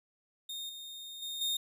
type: tone with level steps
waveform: 40% pulse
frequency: 3679 Hz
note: A#7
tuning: 24 cents flat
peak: -37 / -42 / -36 / -29 dBFS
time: 0.49-1.57 s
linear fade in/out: 5 ms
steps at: 0.69 / 1.22 / 1.41 s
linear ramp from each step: 5 ms
effects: none